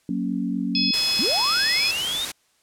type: chord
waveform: sine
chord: F# major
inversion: none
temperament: equal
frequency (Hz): 185 / 233.1 / 277.2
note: F#3 / A#3 / C#4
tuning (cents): 0 / 0 / 0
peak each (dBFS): -27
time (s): 0.09-0.91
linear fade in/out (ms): 2
type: harmonic tone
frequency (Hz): 852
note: G#5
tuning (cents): +44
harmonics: 3 / 4 / 5 / 6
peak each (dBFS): -29 / -29 / -30 / -21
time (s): 0.75-1.91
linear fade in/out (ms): 2
type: noise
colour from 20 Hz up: white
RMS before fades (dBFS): -29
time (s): 0.93-2.32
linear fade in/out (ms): 10
type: linear sweep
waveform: sine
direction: up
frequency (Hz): 174.61 to 3774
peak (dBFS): -24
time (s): 1.19-2.25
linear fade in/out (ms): 2
effects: white hiss -64 dBFS RMS until 2.62 s + low-pass 10000 Hz 12 dB/octave